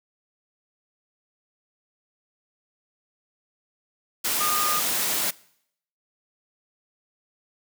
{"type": "tone in noise", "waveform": "sine", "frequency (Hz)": 1221, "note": "D#6", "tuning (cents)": -33, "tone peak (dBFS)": -25, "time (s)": [4.4, 4.8], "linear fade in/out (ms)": 10, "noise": "white", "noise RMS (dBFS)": -25, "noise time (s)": [4.24, 5.31], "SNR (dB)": -3, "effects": ["noise-tail reverb RT60 0.7 s tail -22 dB re dry", "high-pass 150 Hz 12 dB/octave"]}